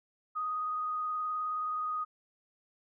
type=tone with vibrato; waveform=sine; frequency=1244.5 Hz; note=D#6; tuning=in tune; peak=-31 dBFS; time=0.35-2.05 s; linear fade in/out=20 ms; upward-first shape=triangle; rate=19 Hz; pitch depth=19 cents each way; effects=none